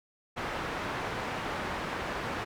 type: low-pass noise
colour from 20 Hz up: white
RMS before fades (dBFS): -35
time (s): 0.36-2.45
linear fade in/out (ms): 20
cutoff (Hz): 1500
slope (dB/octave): 12
effects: none